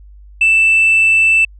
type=tone; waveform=sine; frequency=2651 Hz; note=E7; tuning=9 cents sharp; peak=-6 dBFS; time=0.41-1.45 s; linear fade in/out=5 ms; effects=tanh soft clip ceiling -5 dBFS + added 50 Hz sine -36 dBFS peak until 1.59 s